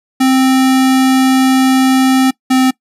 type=tone pair in turn; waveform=square; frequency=262 / 259.6 Hz; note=C4 / C4; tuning=+2 / -13 cents; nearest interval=unison; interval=15 cents; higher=first; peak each=-8 dBFS; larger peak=neither; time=0.2-2.31 / 2.5-2.71 s; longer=first; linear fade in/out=10 ms; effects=noise-tail reverb RT60 0.1 s tail -22 dB re dry + resampled to 32000 Hz